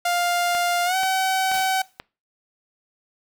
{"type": "tone with pitch glide", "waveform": "sawtooth", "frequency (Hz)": [701, 760], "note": ["F5", "F#5"], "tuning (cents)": [6, 46], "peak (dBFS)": -16, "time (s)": [0.05, 1.82], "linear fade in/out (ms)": 5, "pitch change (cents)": 140, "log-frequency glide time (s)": [0.85, 0.96]}
{"type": "click train", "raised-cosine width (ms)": 0.3, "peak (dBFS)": -16, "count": 4, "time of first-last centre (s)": [0.55, 1.999], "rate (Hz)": 2.07}
{"type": "noise with exponential decay", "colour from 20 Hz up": "white", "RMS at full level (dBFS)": -32, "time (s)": [1.54, 2], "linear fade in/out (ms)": 1, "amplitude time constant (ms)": 100}
{"effects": ["noise-tail reverb RT60 0.3 s tail -22 dB re dry"]}